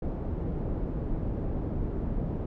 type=low-pass noise; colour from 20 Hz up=pink; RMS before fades=-31 dBFS; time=0.02-2.46 s; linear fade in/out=5 ms; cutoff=400 Hz; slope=12 dB/octave; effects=none